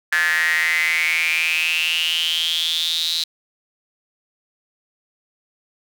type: tone with high-pass filter sweep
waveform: square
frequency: 82 Hz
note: E2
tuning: 9 cents flat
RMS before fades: -20 dBFS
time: 0.12-3.24 s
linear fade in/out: 5 ms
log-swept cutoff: 1700 to 4000 Hz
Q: 9.9
effects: none